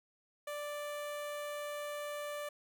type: tone with notch filter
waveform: sawtooth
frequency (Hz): 587.3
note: D5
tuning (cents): 0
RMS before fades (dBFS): -41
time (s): 0.47-2.49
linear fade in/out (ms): 5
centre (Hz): 5000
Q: 1.8
effects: 12-bit